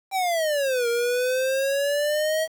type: exponential two-way sweep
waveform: square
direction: down then up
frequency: 788 to 466.7 to 644 Hz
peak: -22 dBFS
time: 0.11-2.48 s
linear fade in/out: 50 ms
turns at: 0.88 s
effects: 8-bit